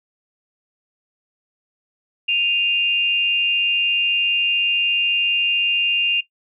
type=tone pair together; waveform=sine; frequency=2489 / 2794 Hz; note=D#7 / F7; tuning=0 / 0 cents; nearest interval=major second; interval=200 cents; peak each=-23 / -16 dBFS; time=2.28-6.21 s; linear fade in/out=10 ms; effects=noise-tail reverb RT60 0.1 s tail -17 dB re dry